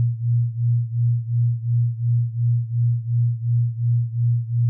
sine beating tone pair, 117.6 / 120.4 Hz, A#2 / B2, +16 / -44 cents, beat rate 2.8 Hz, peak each -19 / -22 dBFS, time 0-4.69 s, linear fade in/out 0 ms, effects none

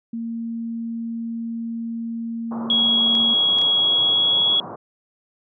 sine tone, 230 Hz, A#3, 23 cents flat, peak -25 dBFS, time 0.13-3.34 s, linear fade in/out 5 ms
white band-pass noise, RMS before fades -35 dBFS, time 2.51-4.76 s, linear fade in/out 5 ms, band 110 to 1200 Hz, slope 48 dB/octave
sine tone with pitch glide, 3322 to 3345 Hz, G#7 to G#7, 0 to +12 cents, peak -15 dBFS, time 2.7-4.6 s, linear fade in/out 2 ms, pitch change +12 cents, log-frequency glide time 3.76-4.46 s
clicks, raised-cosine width 0.2 ms, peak -19 dBFS, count 3, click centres 3.152 / 3.586 / 3.616 s
effects none

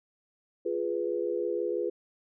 sine chord, F diminished, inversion none, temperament equal, 349.2 / 415.3 / 493.9 Hz, F4 / Ab4 / Cb5, 0 / 0 / 0 cents, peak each -32 dBFS, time 0.65-1.9 s, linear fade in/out 10 ms, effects none

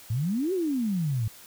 sine exponential two-way sweep, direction up then down, 104.2 to 392 to 104.2 Hz, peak -24 dBFS, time 0.1-1.28 s, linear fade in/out 5 ms, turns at 0.53 s, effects white hiss -49 dBFS RMS until 1.46 s

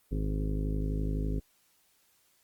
harmonic tone with a mistuned harmonic, 51.91 Hz, G#1, in tune, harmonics 1 / 2 / 3 / 4 / 5 / 6 / 7 / 8 / 9 / 10, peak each -30 / -39 / -36 / -46 / -38 / -44 / -49 / -43 / -53 / -53 dBFS, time 0.11-1.4 s, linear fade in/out 10 ms, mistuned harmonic 9, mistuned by +29 cents, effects white hiss -68 dBFS RMS until 2.43 s + Opus 32 kbps

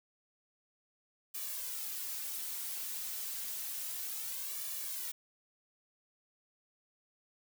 blue noise with flanger, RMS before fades -40 dBFS, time 1.34-5.12 s, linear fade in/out 10 ms, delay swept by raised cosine 1.7 to 4.7 ms, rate 0.3 Hz, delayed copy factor +1, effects none

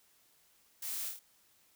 blue noise with echo, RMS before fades -41 dBFS, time 0.82-1.09 s, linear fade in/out 5 ms, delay 26 ms, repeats 4, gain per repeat -3 dB, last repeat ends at 1.194 s, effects white hiss -68 dBFS RMS until 1.75 s

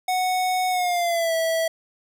square tone with pitch glide, 738 to 653.7 Hz, F#5 to E5, -5 to -15 cents, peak -21 dBFS, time 0.08-1.68 s, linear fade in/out 5 ms, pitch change -210 cents, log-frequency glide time 0.7-1.34 s, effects none

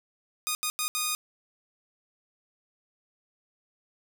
5% pulse tone bursts at uneven times, 1234 Hz, D#6, 15 cents flat, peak -15 dBFS, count 4, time 0.47-0.55 / 0.63-0.7 / 0.79-0.88 / 0.95-1.15 s, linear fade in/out 0 ms, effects none

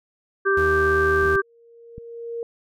harmonic tone, 392 Hz, G4, in tune, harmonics 1 / 3 / 4, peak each -19 / -24 / -21 dBFS, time 0.45-1.42 s, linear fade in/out 20 ms
40% pulse tone, 78.2 Hz, D#2, 9 cents sharp, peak -26 dBFS, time 0.57-1.36 s, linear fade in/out 5 ms
sine tone with exponential growth, 466.2 Hz, A#4, in tune, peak -25 dBFS, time 1.14-2.43 s, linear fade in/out 1 ms, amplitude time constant 280 ms
clicks, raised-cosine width 5 ms, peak -25 dBFS, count 4, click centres 1.221 / 1.256 / 1.36 / 1.981 s
effects none

